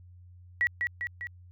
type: tone with echo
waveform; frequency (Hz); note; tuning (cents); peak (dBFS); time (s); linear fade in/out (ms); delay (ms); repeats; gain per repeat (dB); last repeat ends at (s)
sine; 1931; B6; -39; -22; 0.61-0.67; 0; 200; 3; -4; 1.27
effects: added 89 Hz sine -49 dBFS peak until 1.51 s